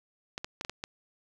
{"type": "clicks", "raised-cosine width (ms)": 0.2, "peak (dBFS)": -18, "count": 6, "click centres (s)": [0.379, 0.445, 0.611, 0.649, 0.696, 0.839], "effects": ["10-bit"]}